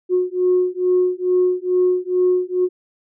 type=beating tone pair; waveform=sine; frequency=362.5 / 364.8 Hz; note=F#4 / F#4; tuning=-35 / -24 cents; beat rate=2.3 Hz; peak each=-17 dBFS; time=0.09-2.69 s; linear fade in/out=50 ms; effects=tanh soft clip ceiling -8 dBFS